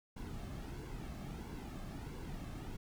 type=noise with flanger; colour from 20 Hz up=brown; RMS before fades=-45 dBFS; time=0.16-2.77 s; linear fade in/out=10 ms; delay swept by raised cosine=1.6 to 2.11 ms; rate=1.5 Hz; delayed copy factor=-0.55; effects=none